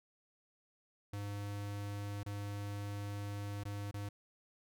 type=tone with dropouts; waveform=square; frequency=101.8 Hz; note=G#2; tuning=34 cents flat; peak=-40 dBFS; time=1.13-4.09 s; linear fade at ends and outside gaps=5 ms; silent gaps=2.232-2.261 / 3.636-3.652 / 3.912-3.94 s; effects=none